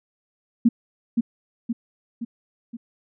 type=tone with echo; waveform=sine; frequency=233.1 Hz; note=A#3; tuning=in tune; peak=-11 dBFS; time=0.65-0.69 s; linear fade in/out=10 ms; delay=520 ms; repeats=4; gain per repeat=-5 dB; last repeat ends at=2.77 s; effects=none